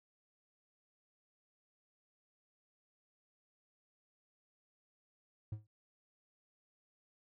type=tone with exponential decay; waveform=triangle; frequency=106.8 Hz; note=G#2; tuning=49 cents sharp; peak=-33 dBFS; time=5.52-5.67 s; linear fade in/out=5 ms; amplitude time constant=31 ms; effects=none